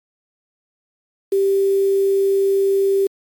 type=tone with quantisation; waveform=sine; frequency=392 Hz; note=G4; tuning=in tune; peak=-13 dBFS; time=1.32-3.07 s; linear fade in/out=5 ms; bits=6; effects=MP3 96 kbps